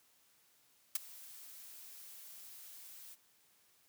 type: noise with ADSR envelope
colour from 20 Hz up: blue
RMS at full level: -31 dBFS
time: 0.95-3.16 s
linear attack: 5 ms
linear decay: 17 ms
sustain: -22 dB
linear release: 32 ms
effects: white hiss -70 dBFS RMS until 3.88 s + high-pass 80 Hz 12 dB/octave